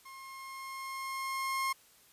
30% pulse tone with level ramp, 1070 Hz, C6, 38 cents sharp, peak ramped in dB -45 to -27 dBFS, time 0.05-1.73 s, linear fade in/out 10 ms, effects white hiss -62 dBFS RMS until 2.12 s + resampled to 32000 Hz

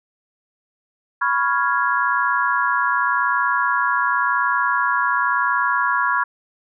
sine chord, C# dominant seventh, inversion third, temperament equal, 987.8 / 1108.7 / 1396.9 / 1661.2 Hz, B5 / C#6 / E#6 / G#6, 0 / 0 / 0 / 0 cents, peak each -22 dBFS, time 1.21-6.24 s, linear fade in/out 10 ms, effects none

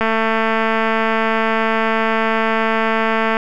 click train, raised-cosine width 0.5 ms, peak -3 dBFS, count 750, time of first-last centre 0.01-3.369 s, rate 223 Hz, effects none

